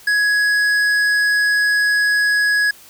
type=tone with tanh clipping; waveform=sine; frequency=1672 Hz; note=G#6; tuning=11 cents sharp; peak=-15 dBFS; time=0.07-2.71 s; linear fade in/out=5 ms; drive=11 dB; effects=white hiss -44 dBFS RMS until 2.89 s